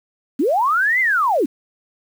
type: linear two-way sweep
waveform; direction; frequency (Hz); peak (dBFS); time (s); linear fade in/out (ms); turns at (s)
sine; up then down; 232.3 to 2110 to 232.3; -14; 0.39-1.46; 10; 1
effects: 7-bit